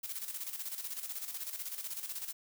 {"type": "noise with tremolo", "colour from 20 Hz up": "blue", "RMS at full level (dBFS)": -39, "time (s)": [0.03, 2.33], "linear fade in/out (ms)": 10, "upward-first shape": "square", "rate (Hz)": 16, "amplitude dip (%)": 60, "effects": []}